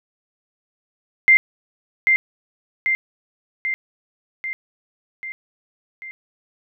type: tone with echo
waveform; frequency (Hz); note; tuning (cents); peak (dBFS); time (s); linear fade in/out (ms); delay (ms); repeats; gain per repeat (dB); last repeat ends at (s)
sine; 2093; C7; 0; -8; 1.28-1.37; 0; 790; 6; -4; 6.11
effects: none